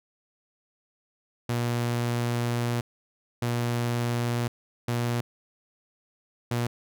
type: tone bursts at uneven times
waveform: sawtooth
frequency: 119.5 Hz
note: A#2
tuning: 43 cents sharp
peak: -21 dBFS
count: 4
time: 1.49-2.81 / 3.42-4.48 / 4.88-5.21 / 6.51-6.67 s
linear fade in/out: 5 ms
effects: none